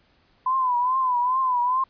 sine tone with vibrato, 1010 Hz, B5, 39 cents sharp, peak -19 dBFS, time 0.46-1.84 s, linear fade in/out 5 ms, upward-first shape triangle, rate 2.4 Hz, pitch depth 94 cents each way, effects pink hiss -62 dBFS RMS until 1.89 s + resampled to 11025 Hz

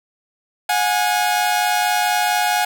sawtooth tone pair together, 725 / 829.3 Hz, F#5 / G#5, -35 / -3 cents, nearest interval major second, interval 232 cents, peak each -15 dBFS, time 0.69-2.65 s, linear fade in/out 5 ms, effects none

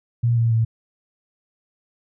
sine tone with pitch steps, 118.3 / 115.66 / 113.09 Hz, A#2 / A#2 / A2, +26 / -13 / +48 cents, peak -15 dBFS, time 0.23-0.65 s, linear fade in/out 10 ms, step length 140 ms, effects none

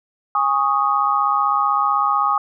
sine chord, Ab suspended fourth, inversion none, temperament equal with one note detuned, 821.5 / 1108.7 / 1244.5 Hz, Ab5 / Db6 / Eb6, -19 / 0 / 0 cents, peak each -21 / -20 / -18 dBFS, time 0.35-2.38 s, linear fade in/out 2 ms, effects none

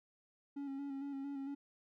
triangle tone with vibrato, 277.2 Hz, C#4, in tune, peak -38 dBFS, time 0.56-1.55 s, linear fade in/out 10 ms, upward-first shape square, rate 4.4 Hz, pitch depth 29 cents each way, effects none

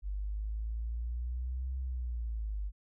sine linear two-way sweep, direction up then down, 48.61 to 65.41 to 48.61 Hz, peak -33 dBFS, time 0.02-2.72 s, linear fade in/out 50 ms, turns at 1.78 s, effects none

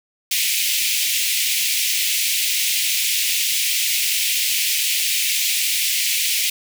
pink high-pass noise, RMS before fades -20 dBFS, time 0.31-6.5 s, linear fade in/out 5 ms, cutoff 2200 Hz, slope 48 dB/octave, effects none

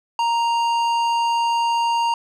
sine tone with tanh clipping, 932.3 Hz, A#5, in tune, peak -19 dBFS, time 0.19-2.14 s, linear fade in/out 2 ms, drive 13 dB, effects none

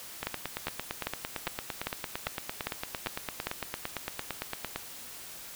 two click trains, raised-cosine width 0.3 ms, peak -16 / -14 dBFS, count 41 / 9, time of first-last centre 0.23-4.76 / 0.27-3.47 s, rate 8.83 / 2.5 Hz, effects white hiss -45 dBFS RMS until 5.55 s

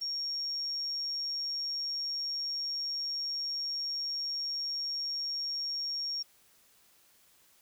sine tone, 5550 Hz, F8, 12 cents flat, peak -32 dBFS, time 0.01-6.23 s, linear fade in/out 10 ms, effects white hiss -64 dBFS RMS until 7.61 s

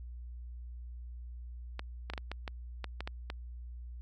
clicks, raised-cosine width 0.3 ms, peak -22 dBFS, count 10, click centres 1.794 / 2.1 / 2.136 / 2.178 / 2.316 / 2.478 / 2.843 / 3.006 / 3.075 / 3.301 s, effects added 60 Hz sine -42 dBFS peak until 4.01 s

